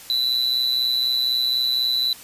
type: tone with amplitude modulation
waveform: triangle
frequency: 3983 Hz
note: B7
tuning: 14 cents sharp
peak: -14 dBFS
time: 0.1-2.13 s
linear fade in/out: 0 ms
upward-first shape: sine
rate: 124 Hz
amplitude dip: 70%
effects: white hiss -42 dBFS RMS until 2.23 s + resampled to 32000 Hz